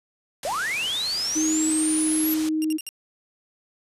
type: low-pass noise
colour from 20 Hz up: white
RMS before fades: -36 dBFS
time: 0.43-2.49 s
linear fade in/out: 2 ms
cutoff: 10000 Hz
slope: 24 dB/octave
type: linear sweep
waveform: sine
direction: up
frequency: 520 to 11840 Hz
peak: -24 dBFS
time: 0.45-2.34 s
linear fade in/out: 0 ms
type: tone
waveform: sine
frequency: 312.8 Hz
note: D#4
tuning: 9 cents sharp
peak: -21 dBFS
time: 1.35-2.78 s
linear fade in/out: 20 ms
type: tone bursts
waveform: 10% pulse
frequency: 2794 Hz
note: F7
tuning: in tune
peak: -22 dBFS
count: 4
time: 2.62-2.89 s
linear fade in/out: 0 ms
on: 24 ms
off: 58 ms
effects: resampled to 32000 Hz